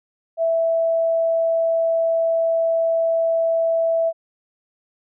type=tone; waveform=sine; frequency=659.3 Hz; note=E5; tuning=in tune; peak=-16 dBFS; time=0.37-4.13 s; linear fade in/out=50 ms; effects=none